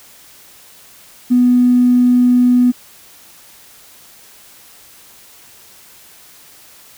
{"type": "tone with tanh clipping", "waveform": "triangle", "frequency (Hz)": 246.9, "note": "B3", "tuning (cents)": 0, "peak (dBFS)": -7, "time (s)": [1.3, 2.72], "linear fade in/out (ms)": 20, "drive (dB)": 2, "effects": ["white hiss -43 dBFS RMS until 6.97 s"]}